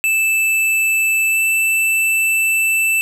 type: tone with pitch glide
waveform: square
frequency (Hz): 2637 to 2652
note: E7 to E7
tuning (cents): 0 to +10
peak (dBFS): -14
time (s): 0.04-3.01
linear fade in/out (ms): 0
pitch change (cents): +10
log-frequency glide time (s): 1.3-1.39
effects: none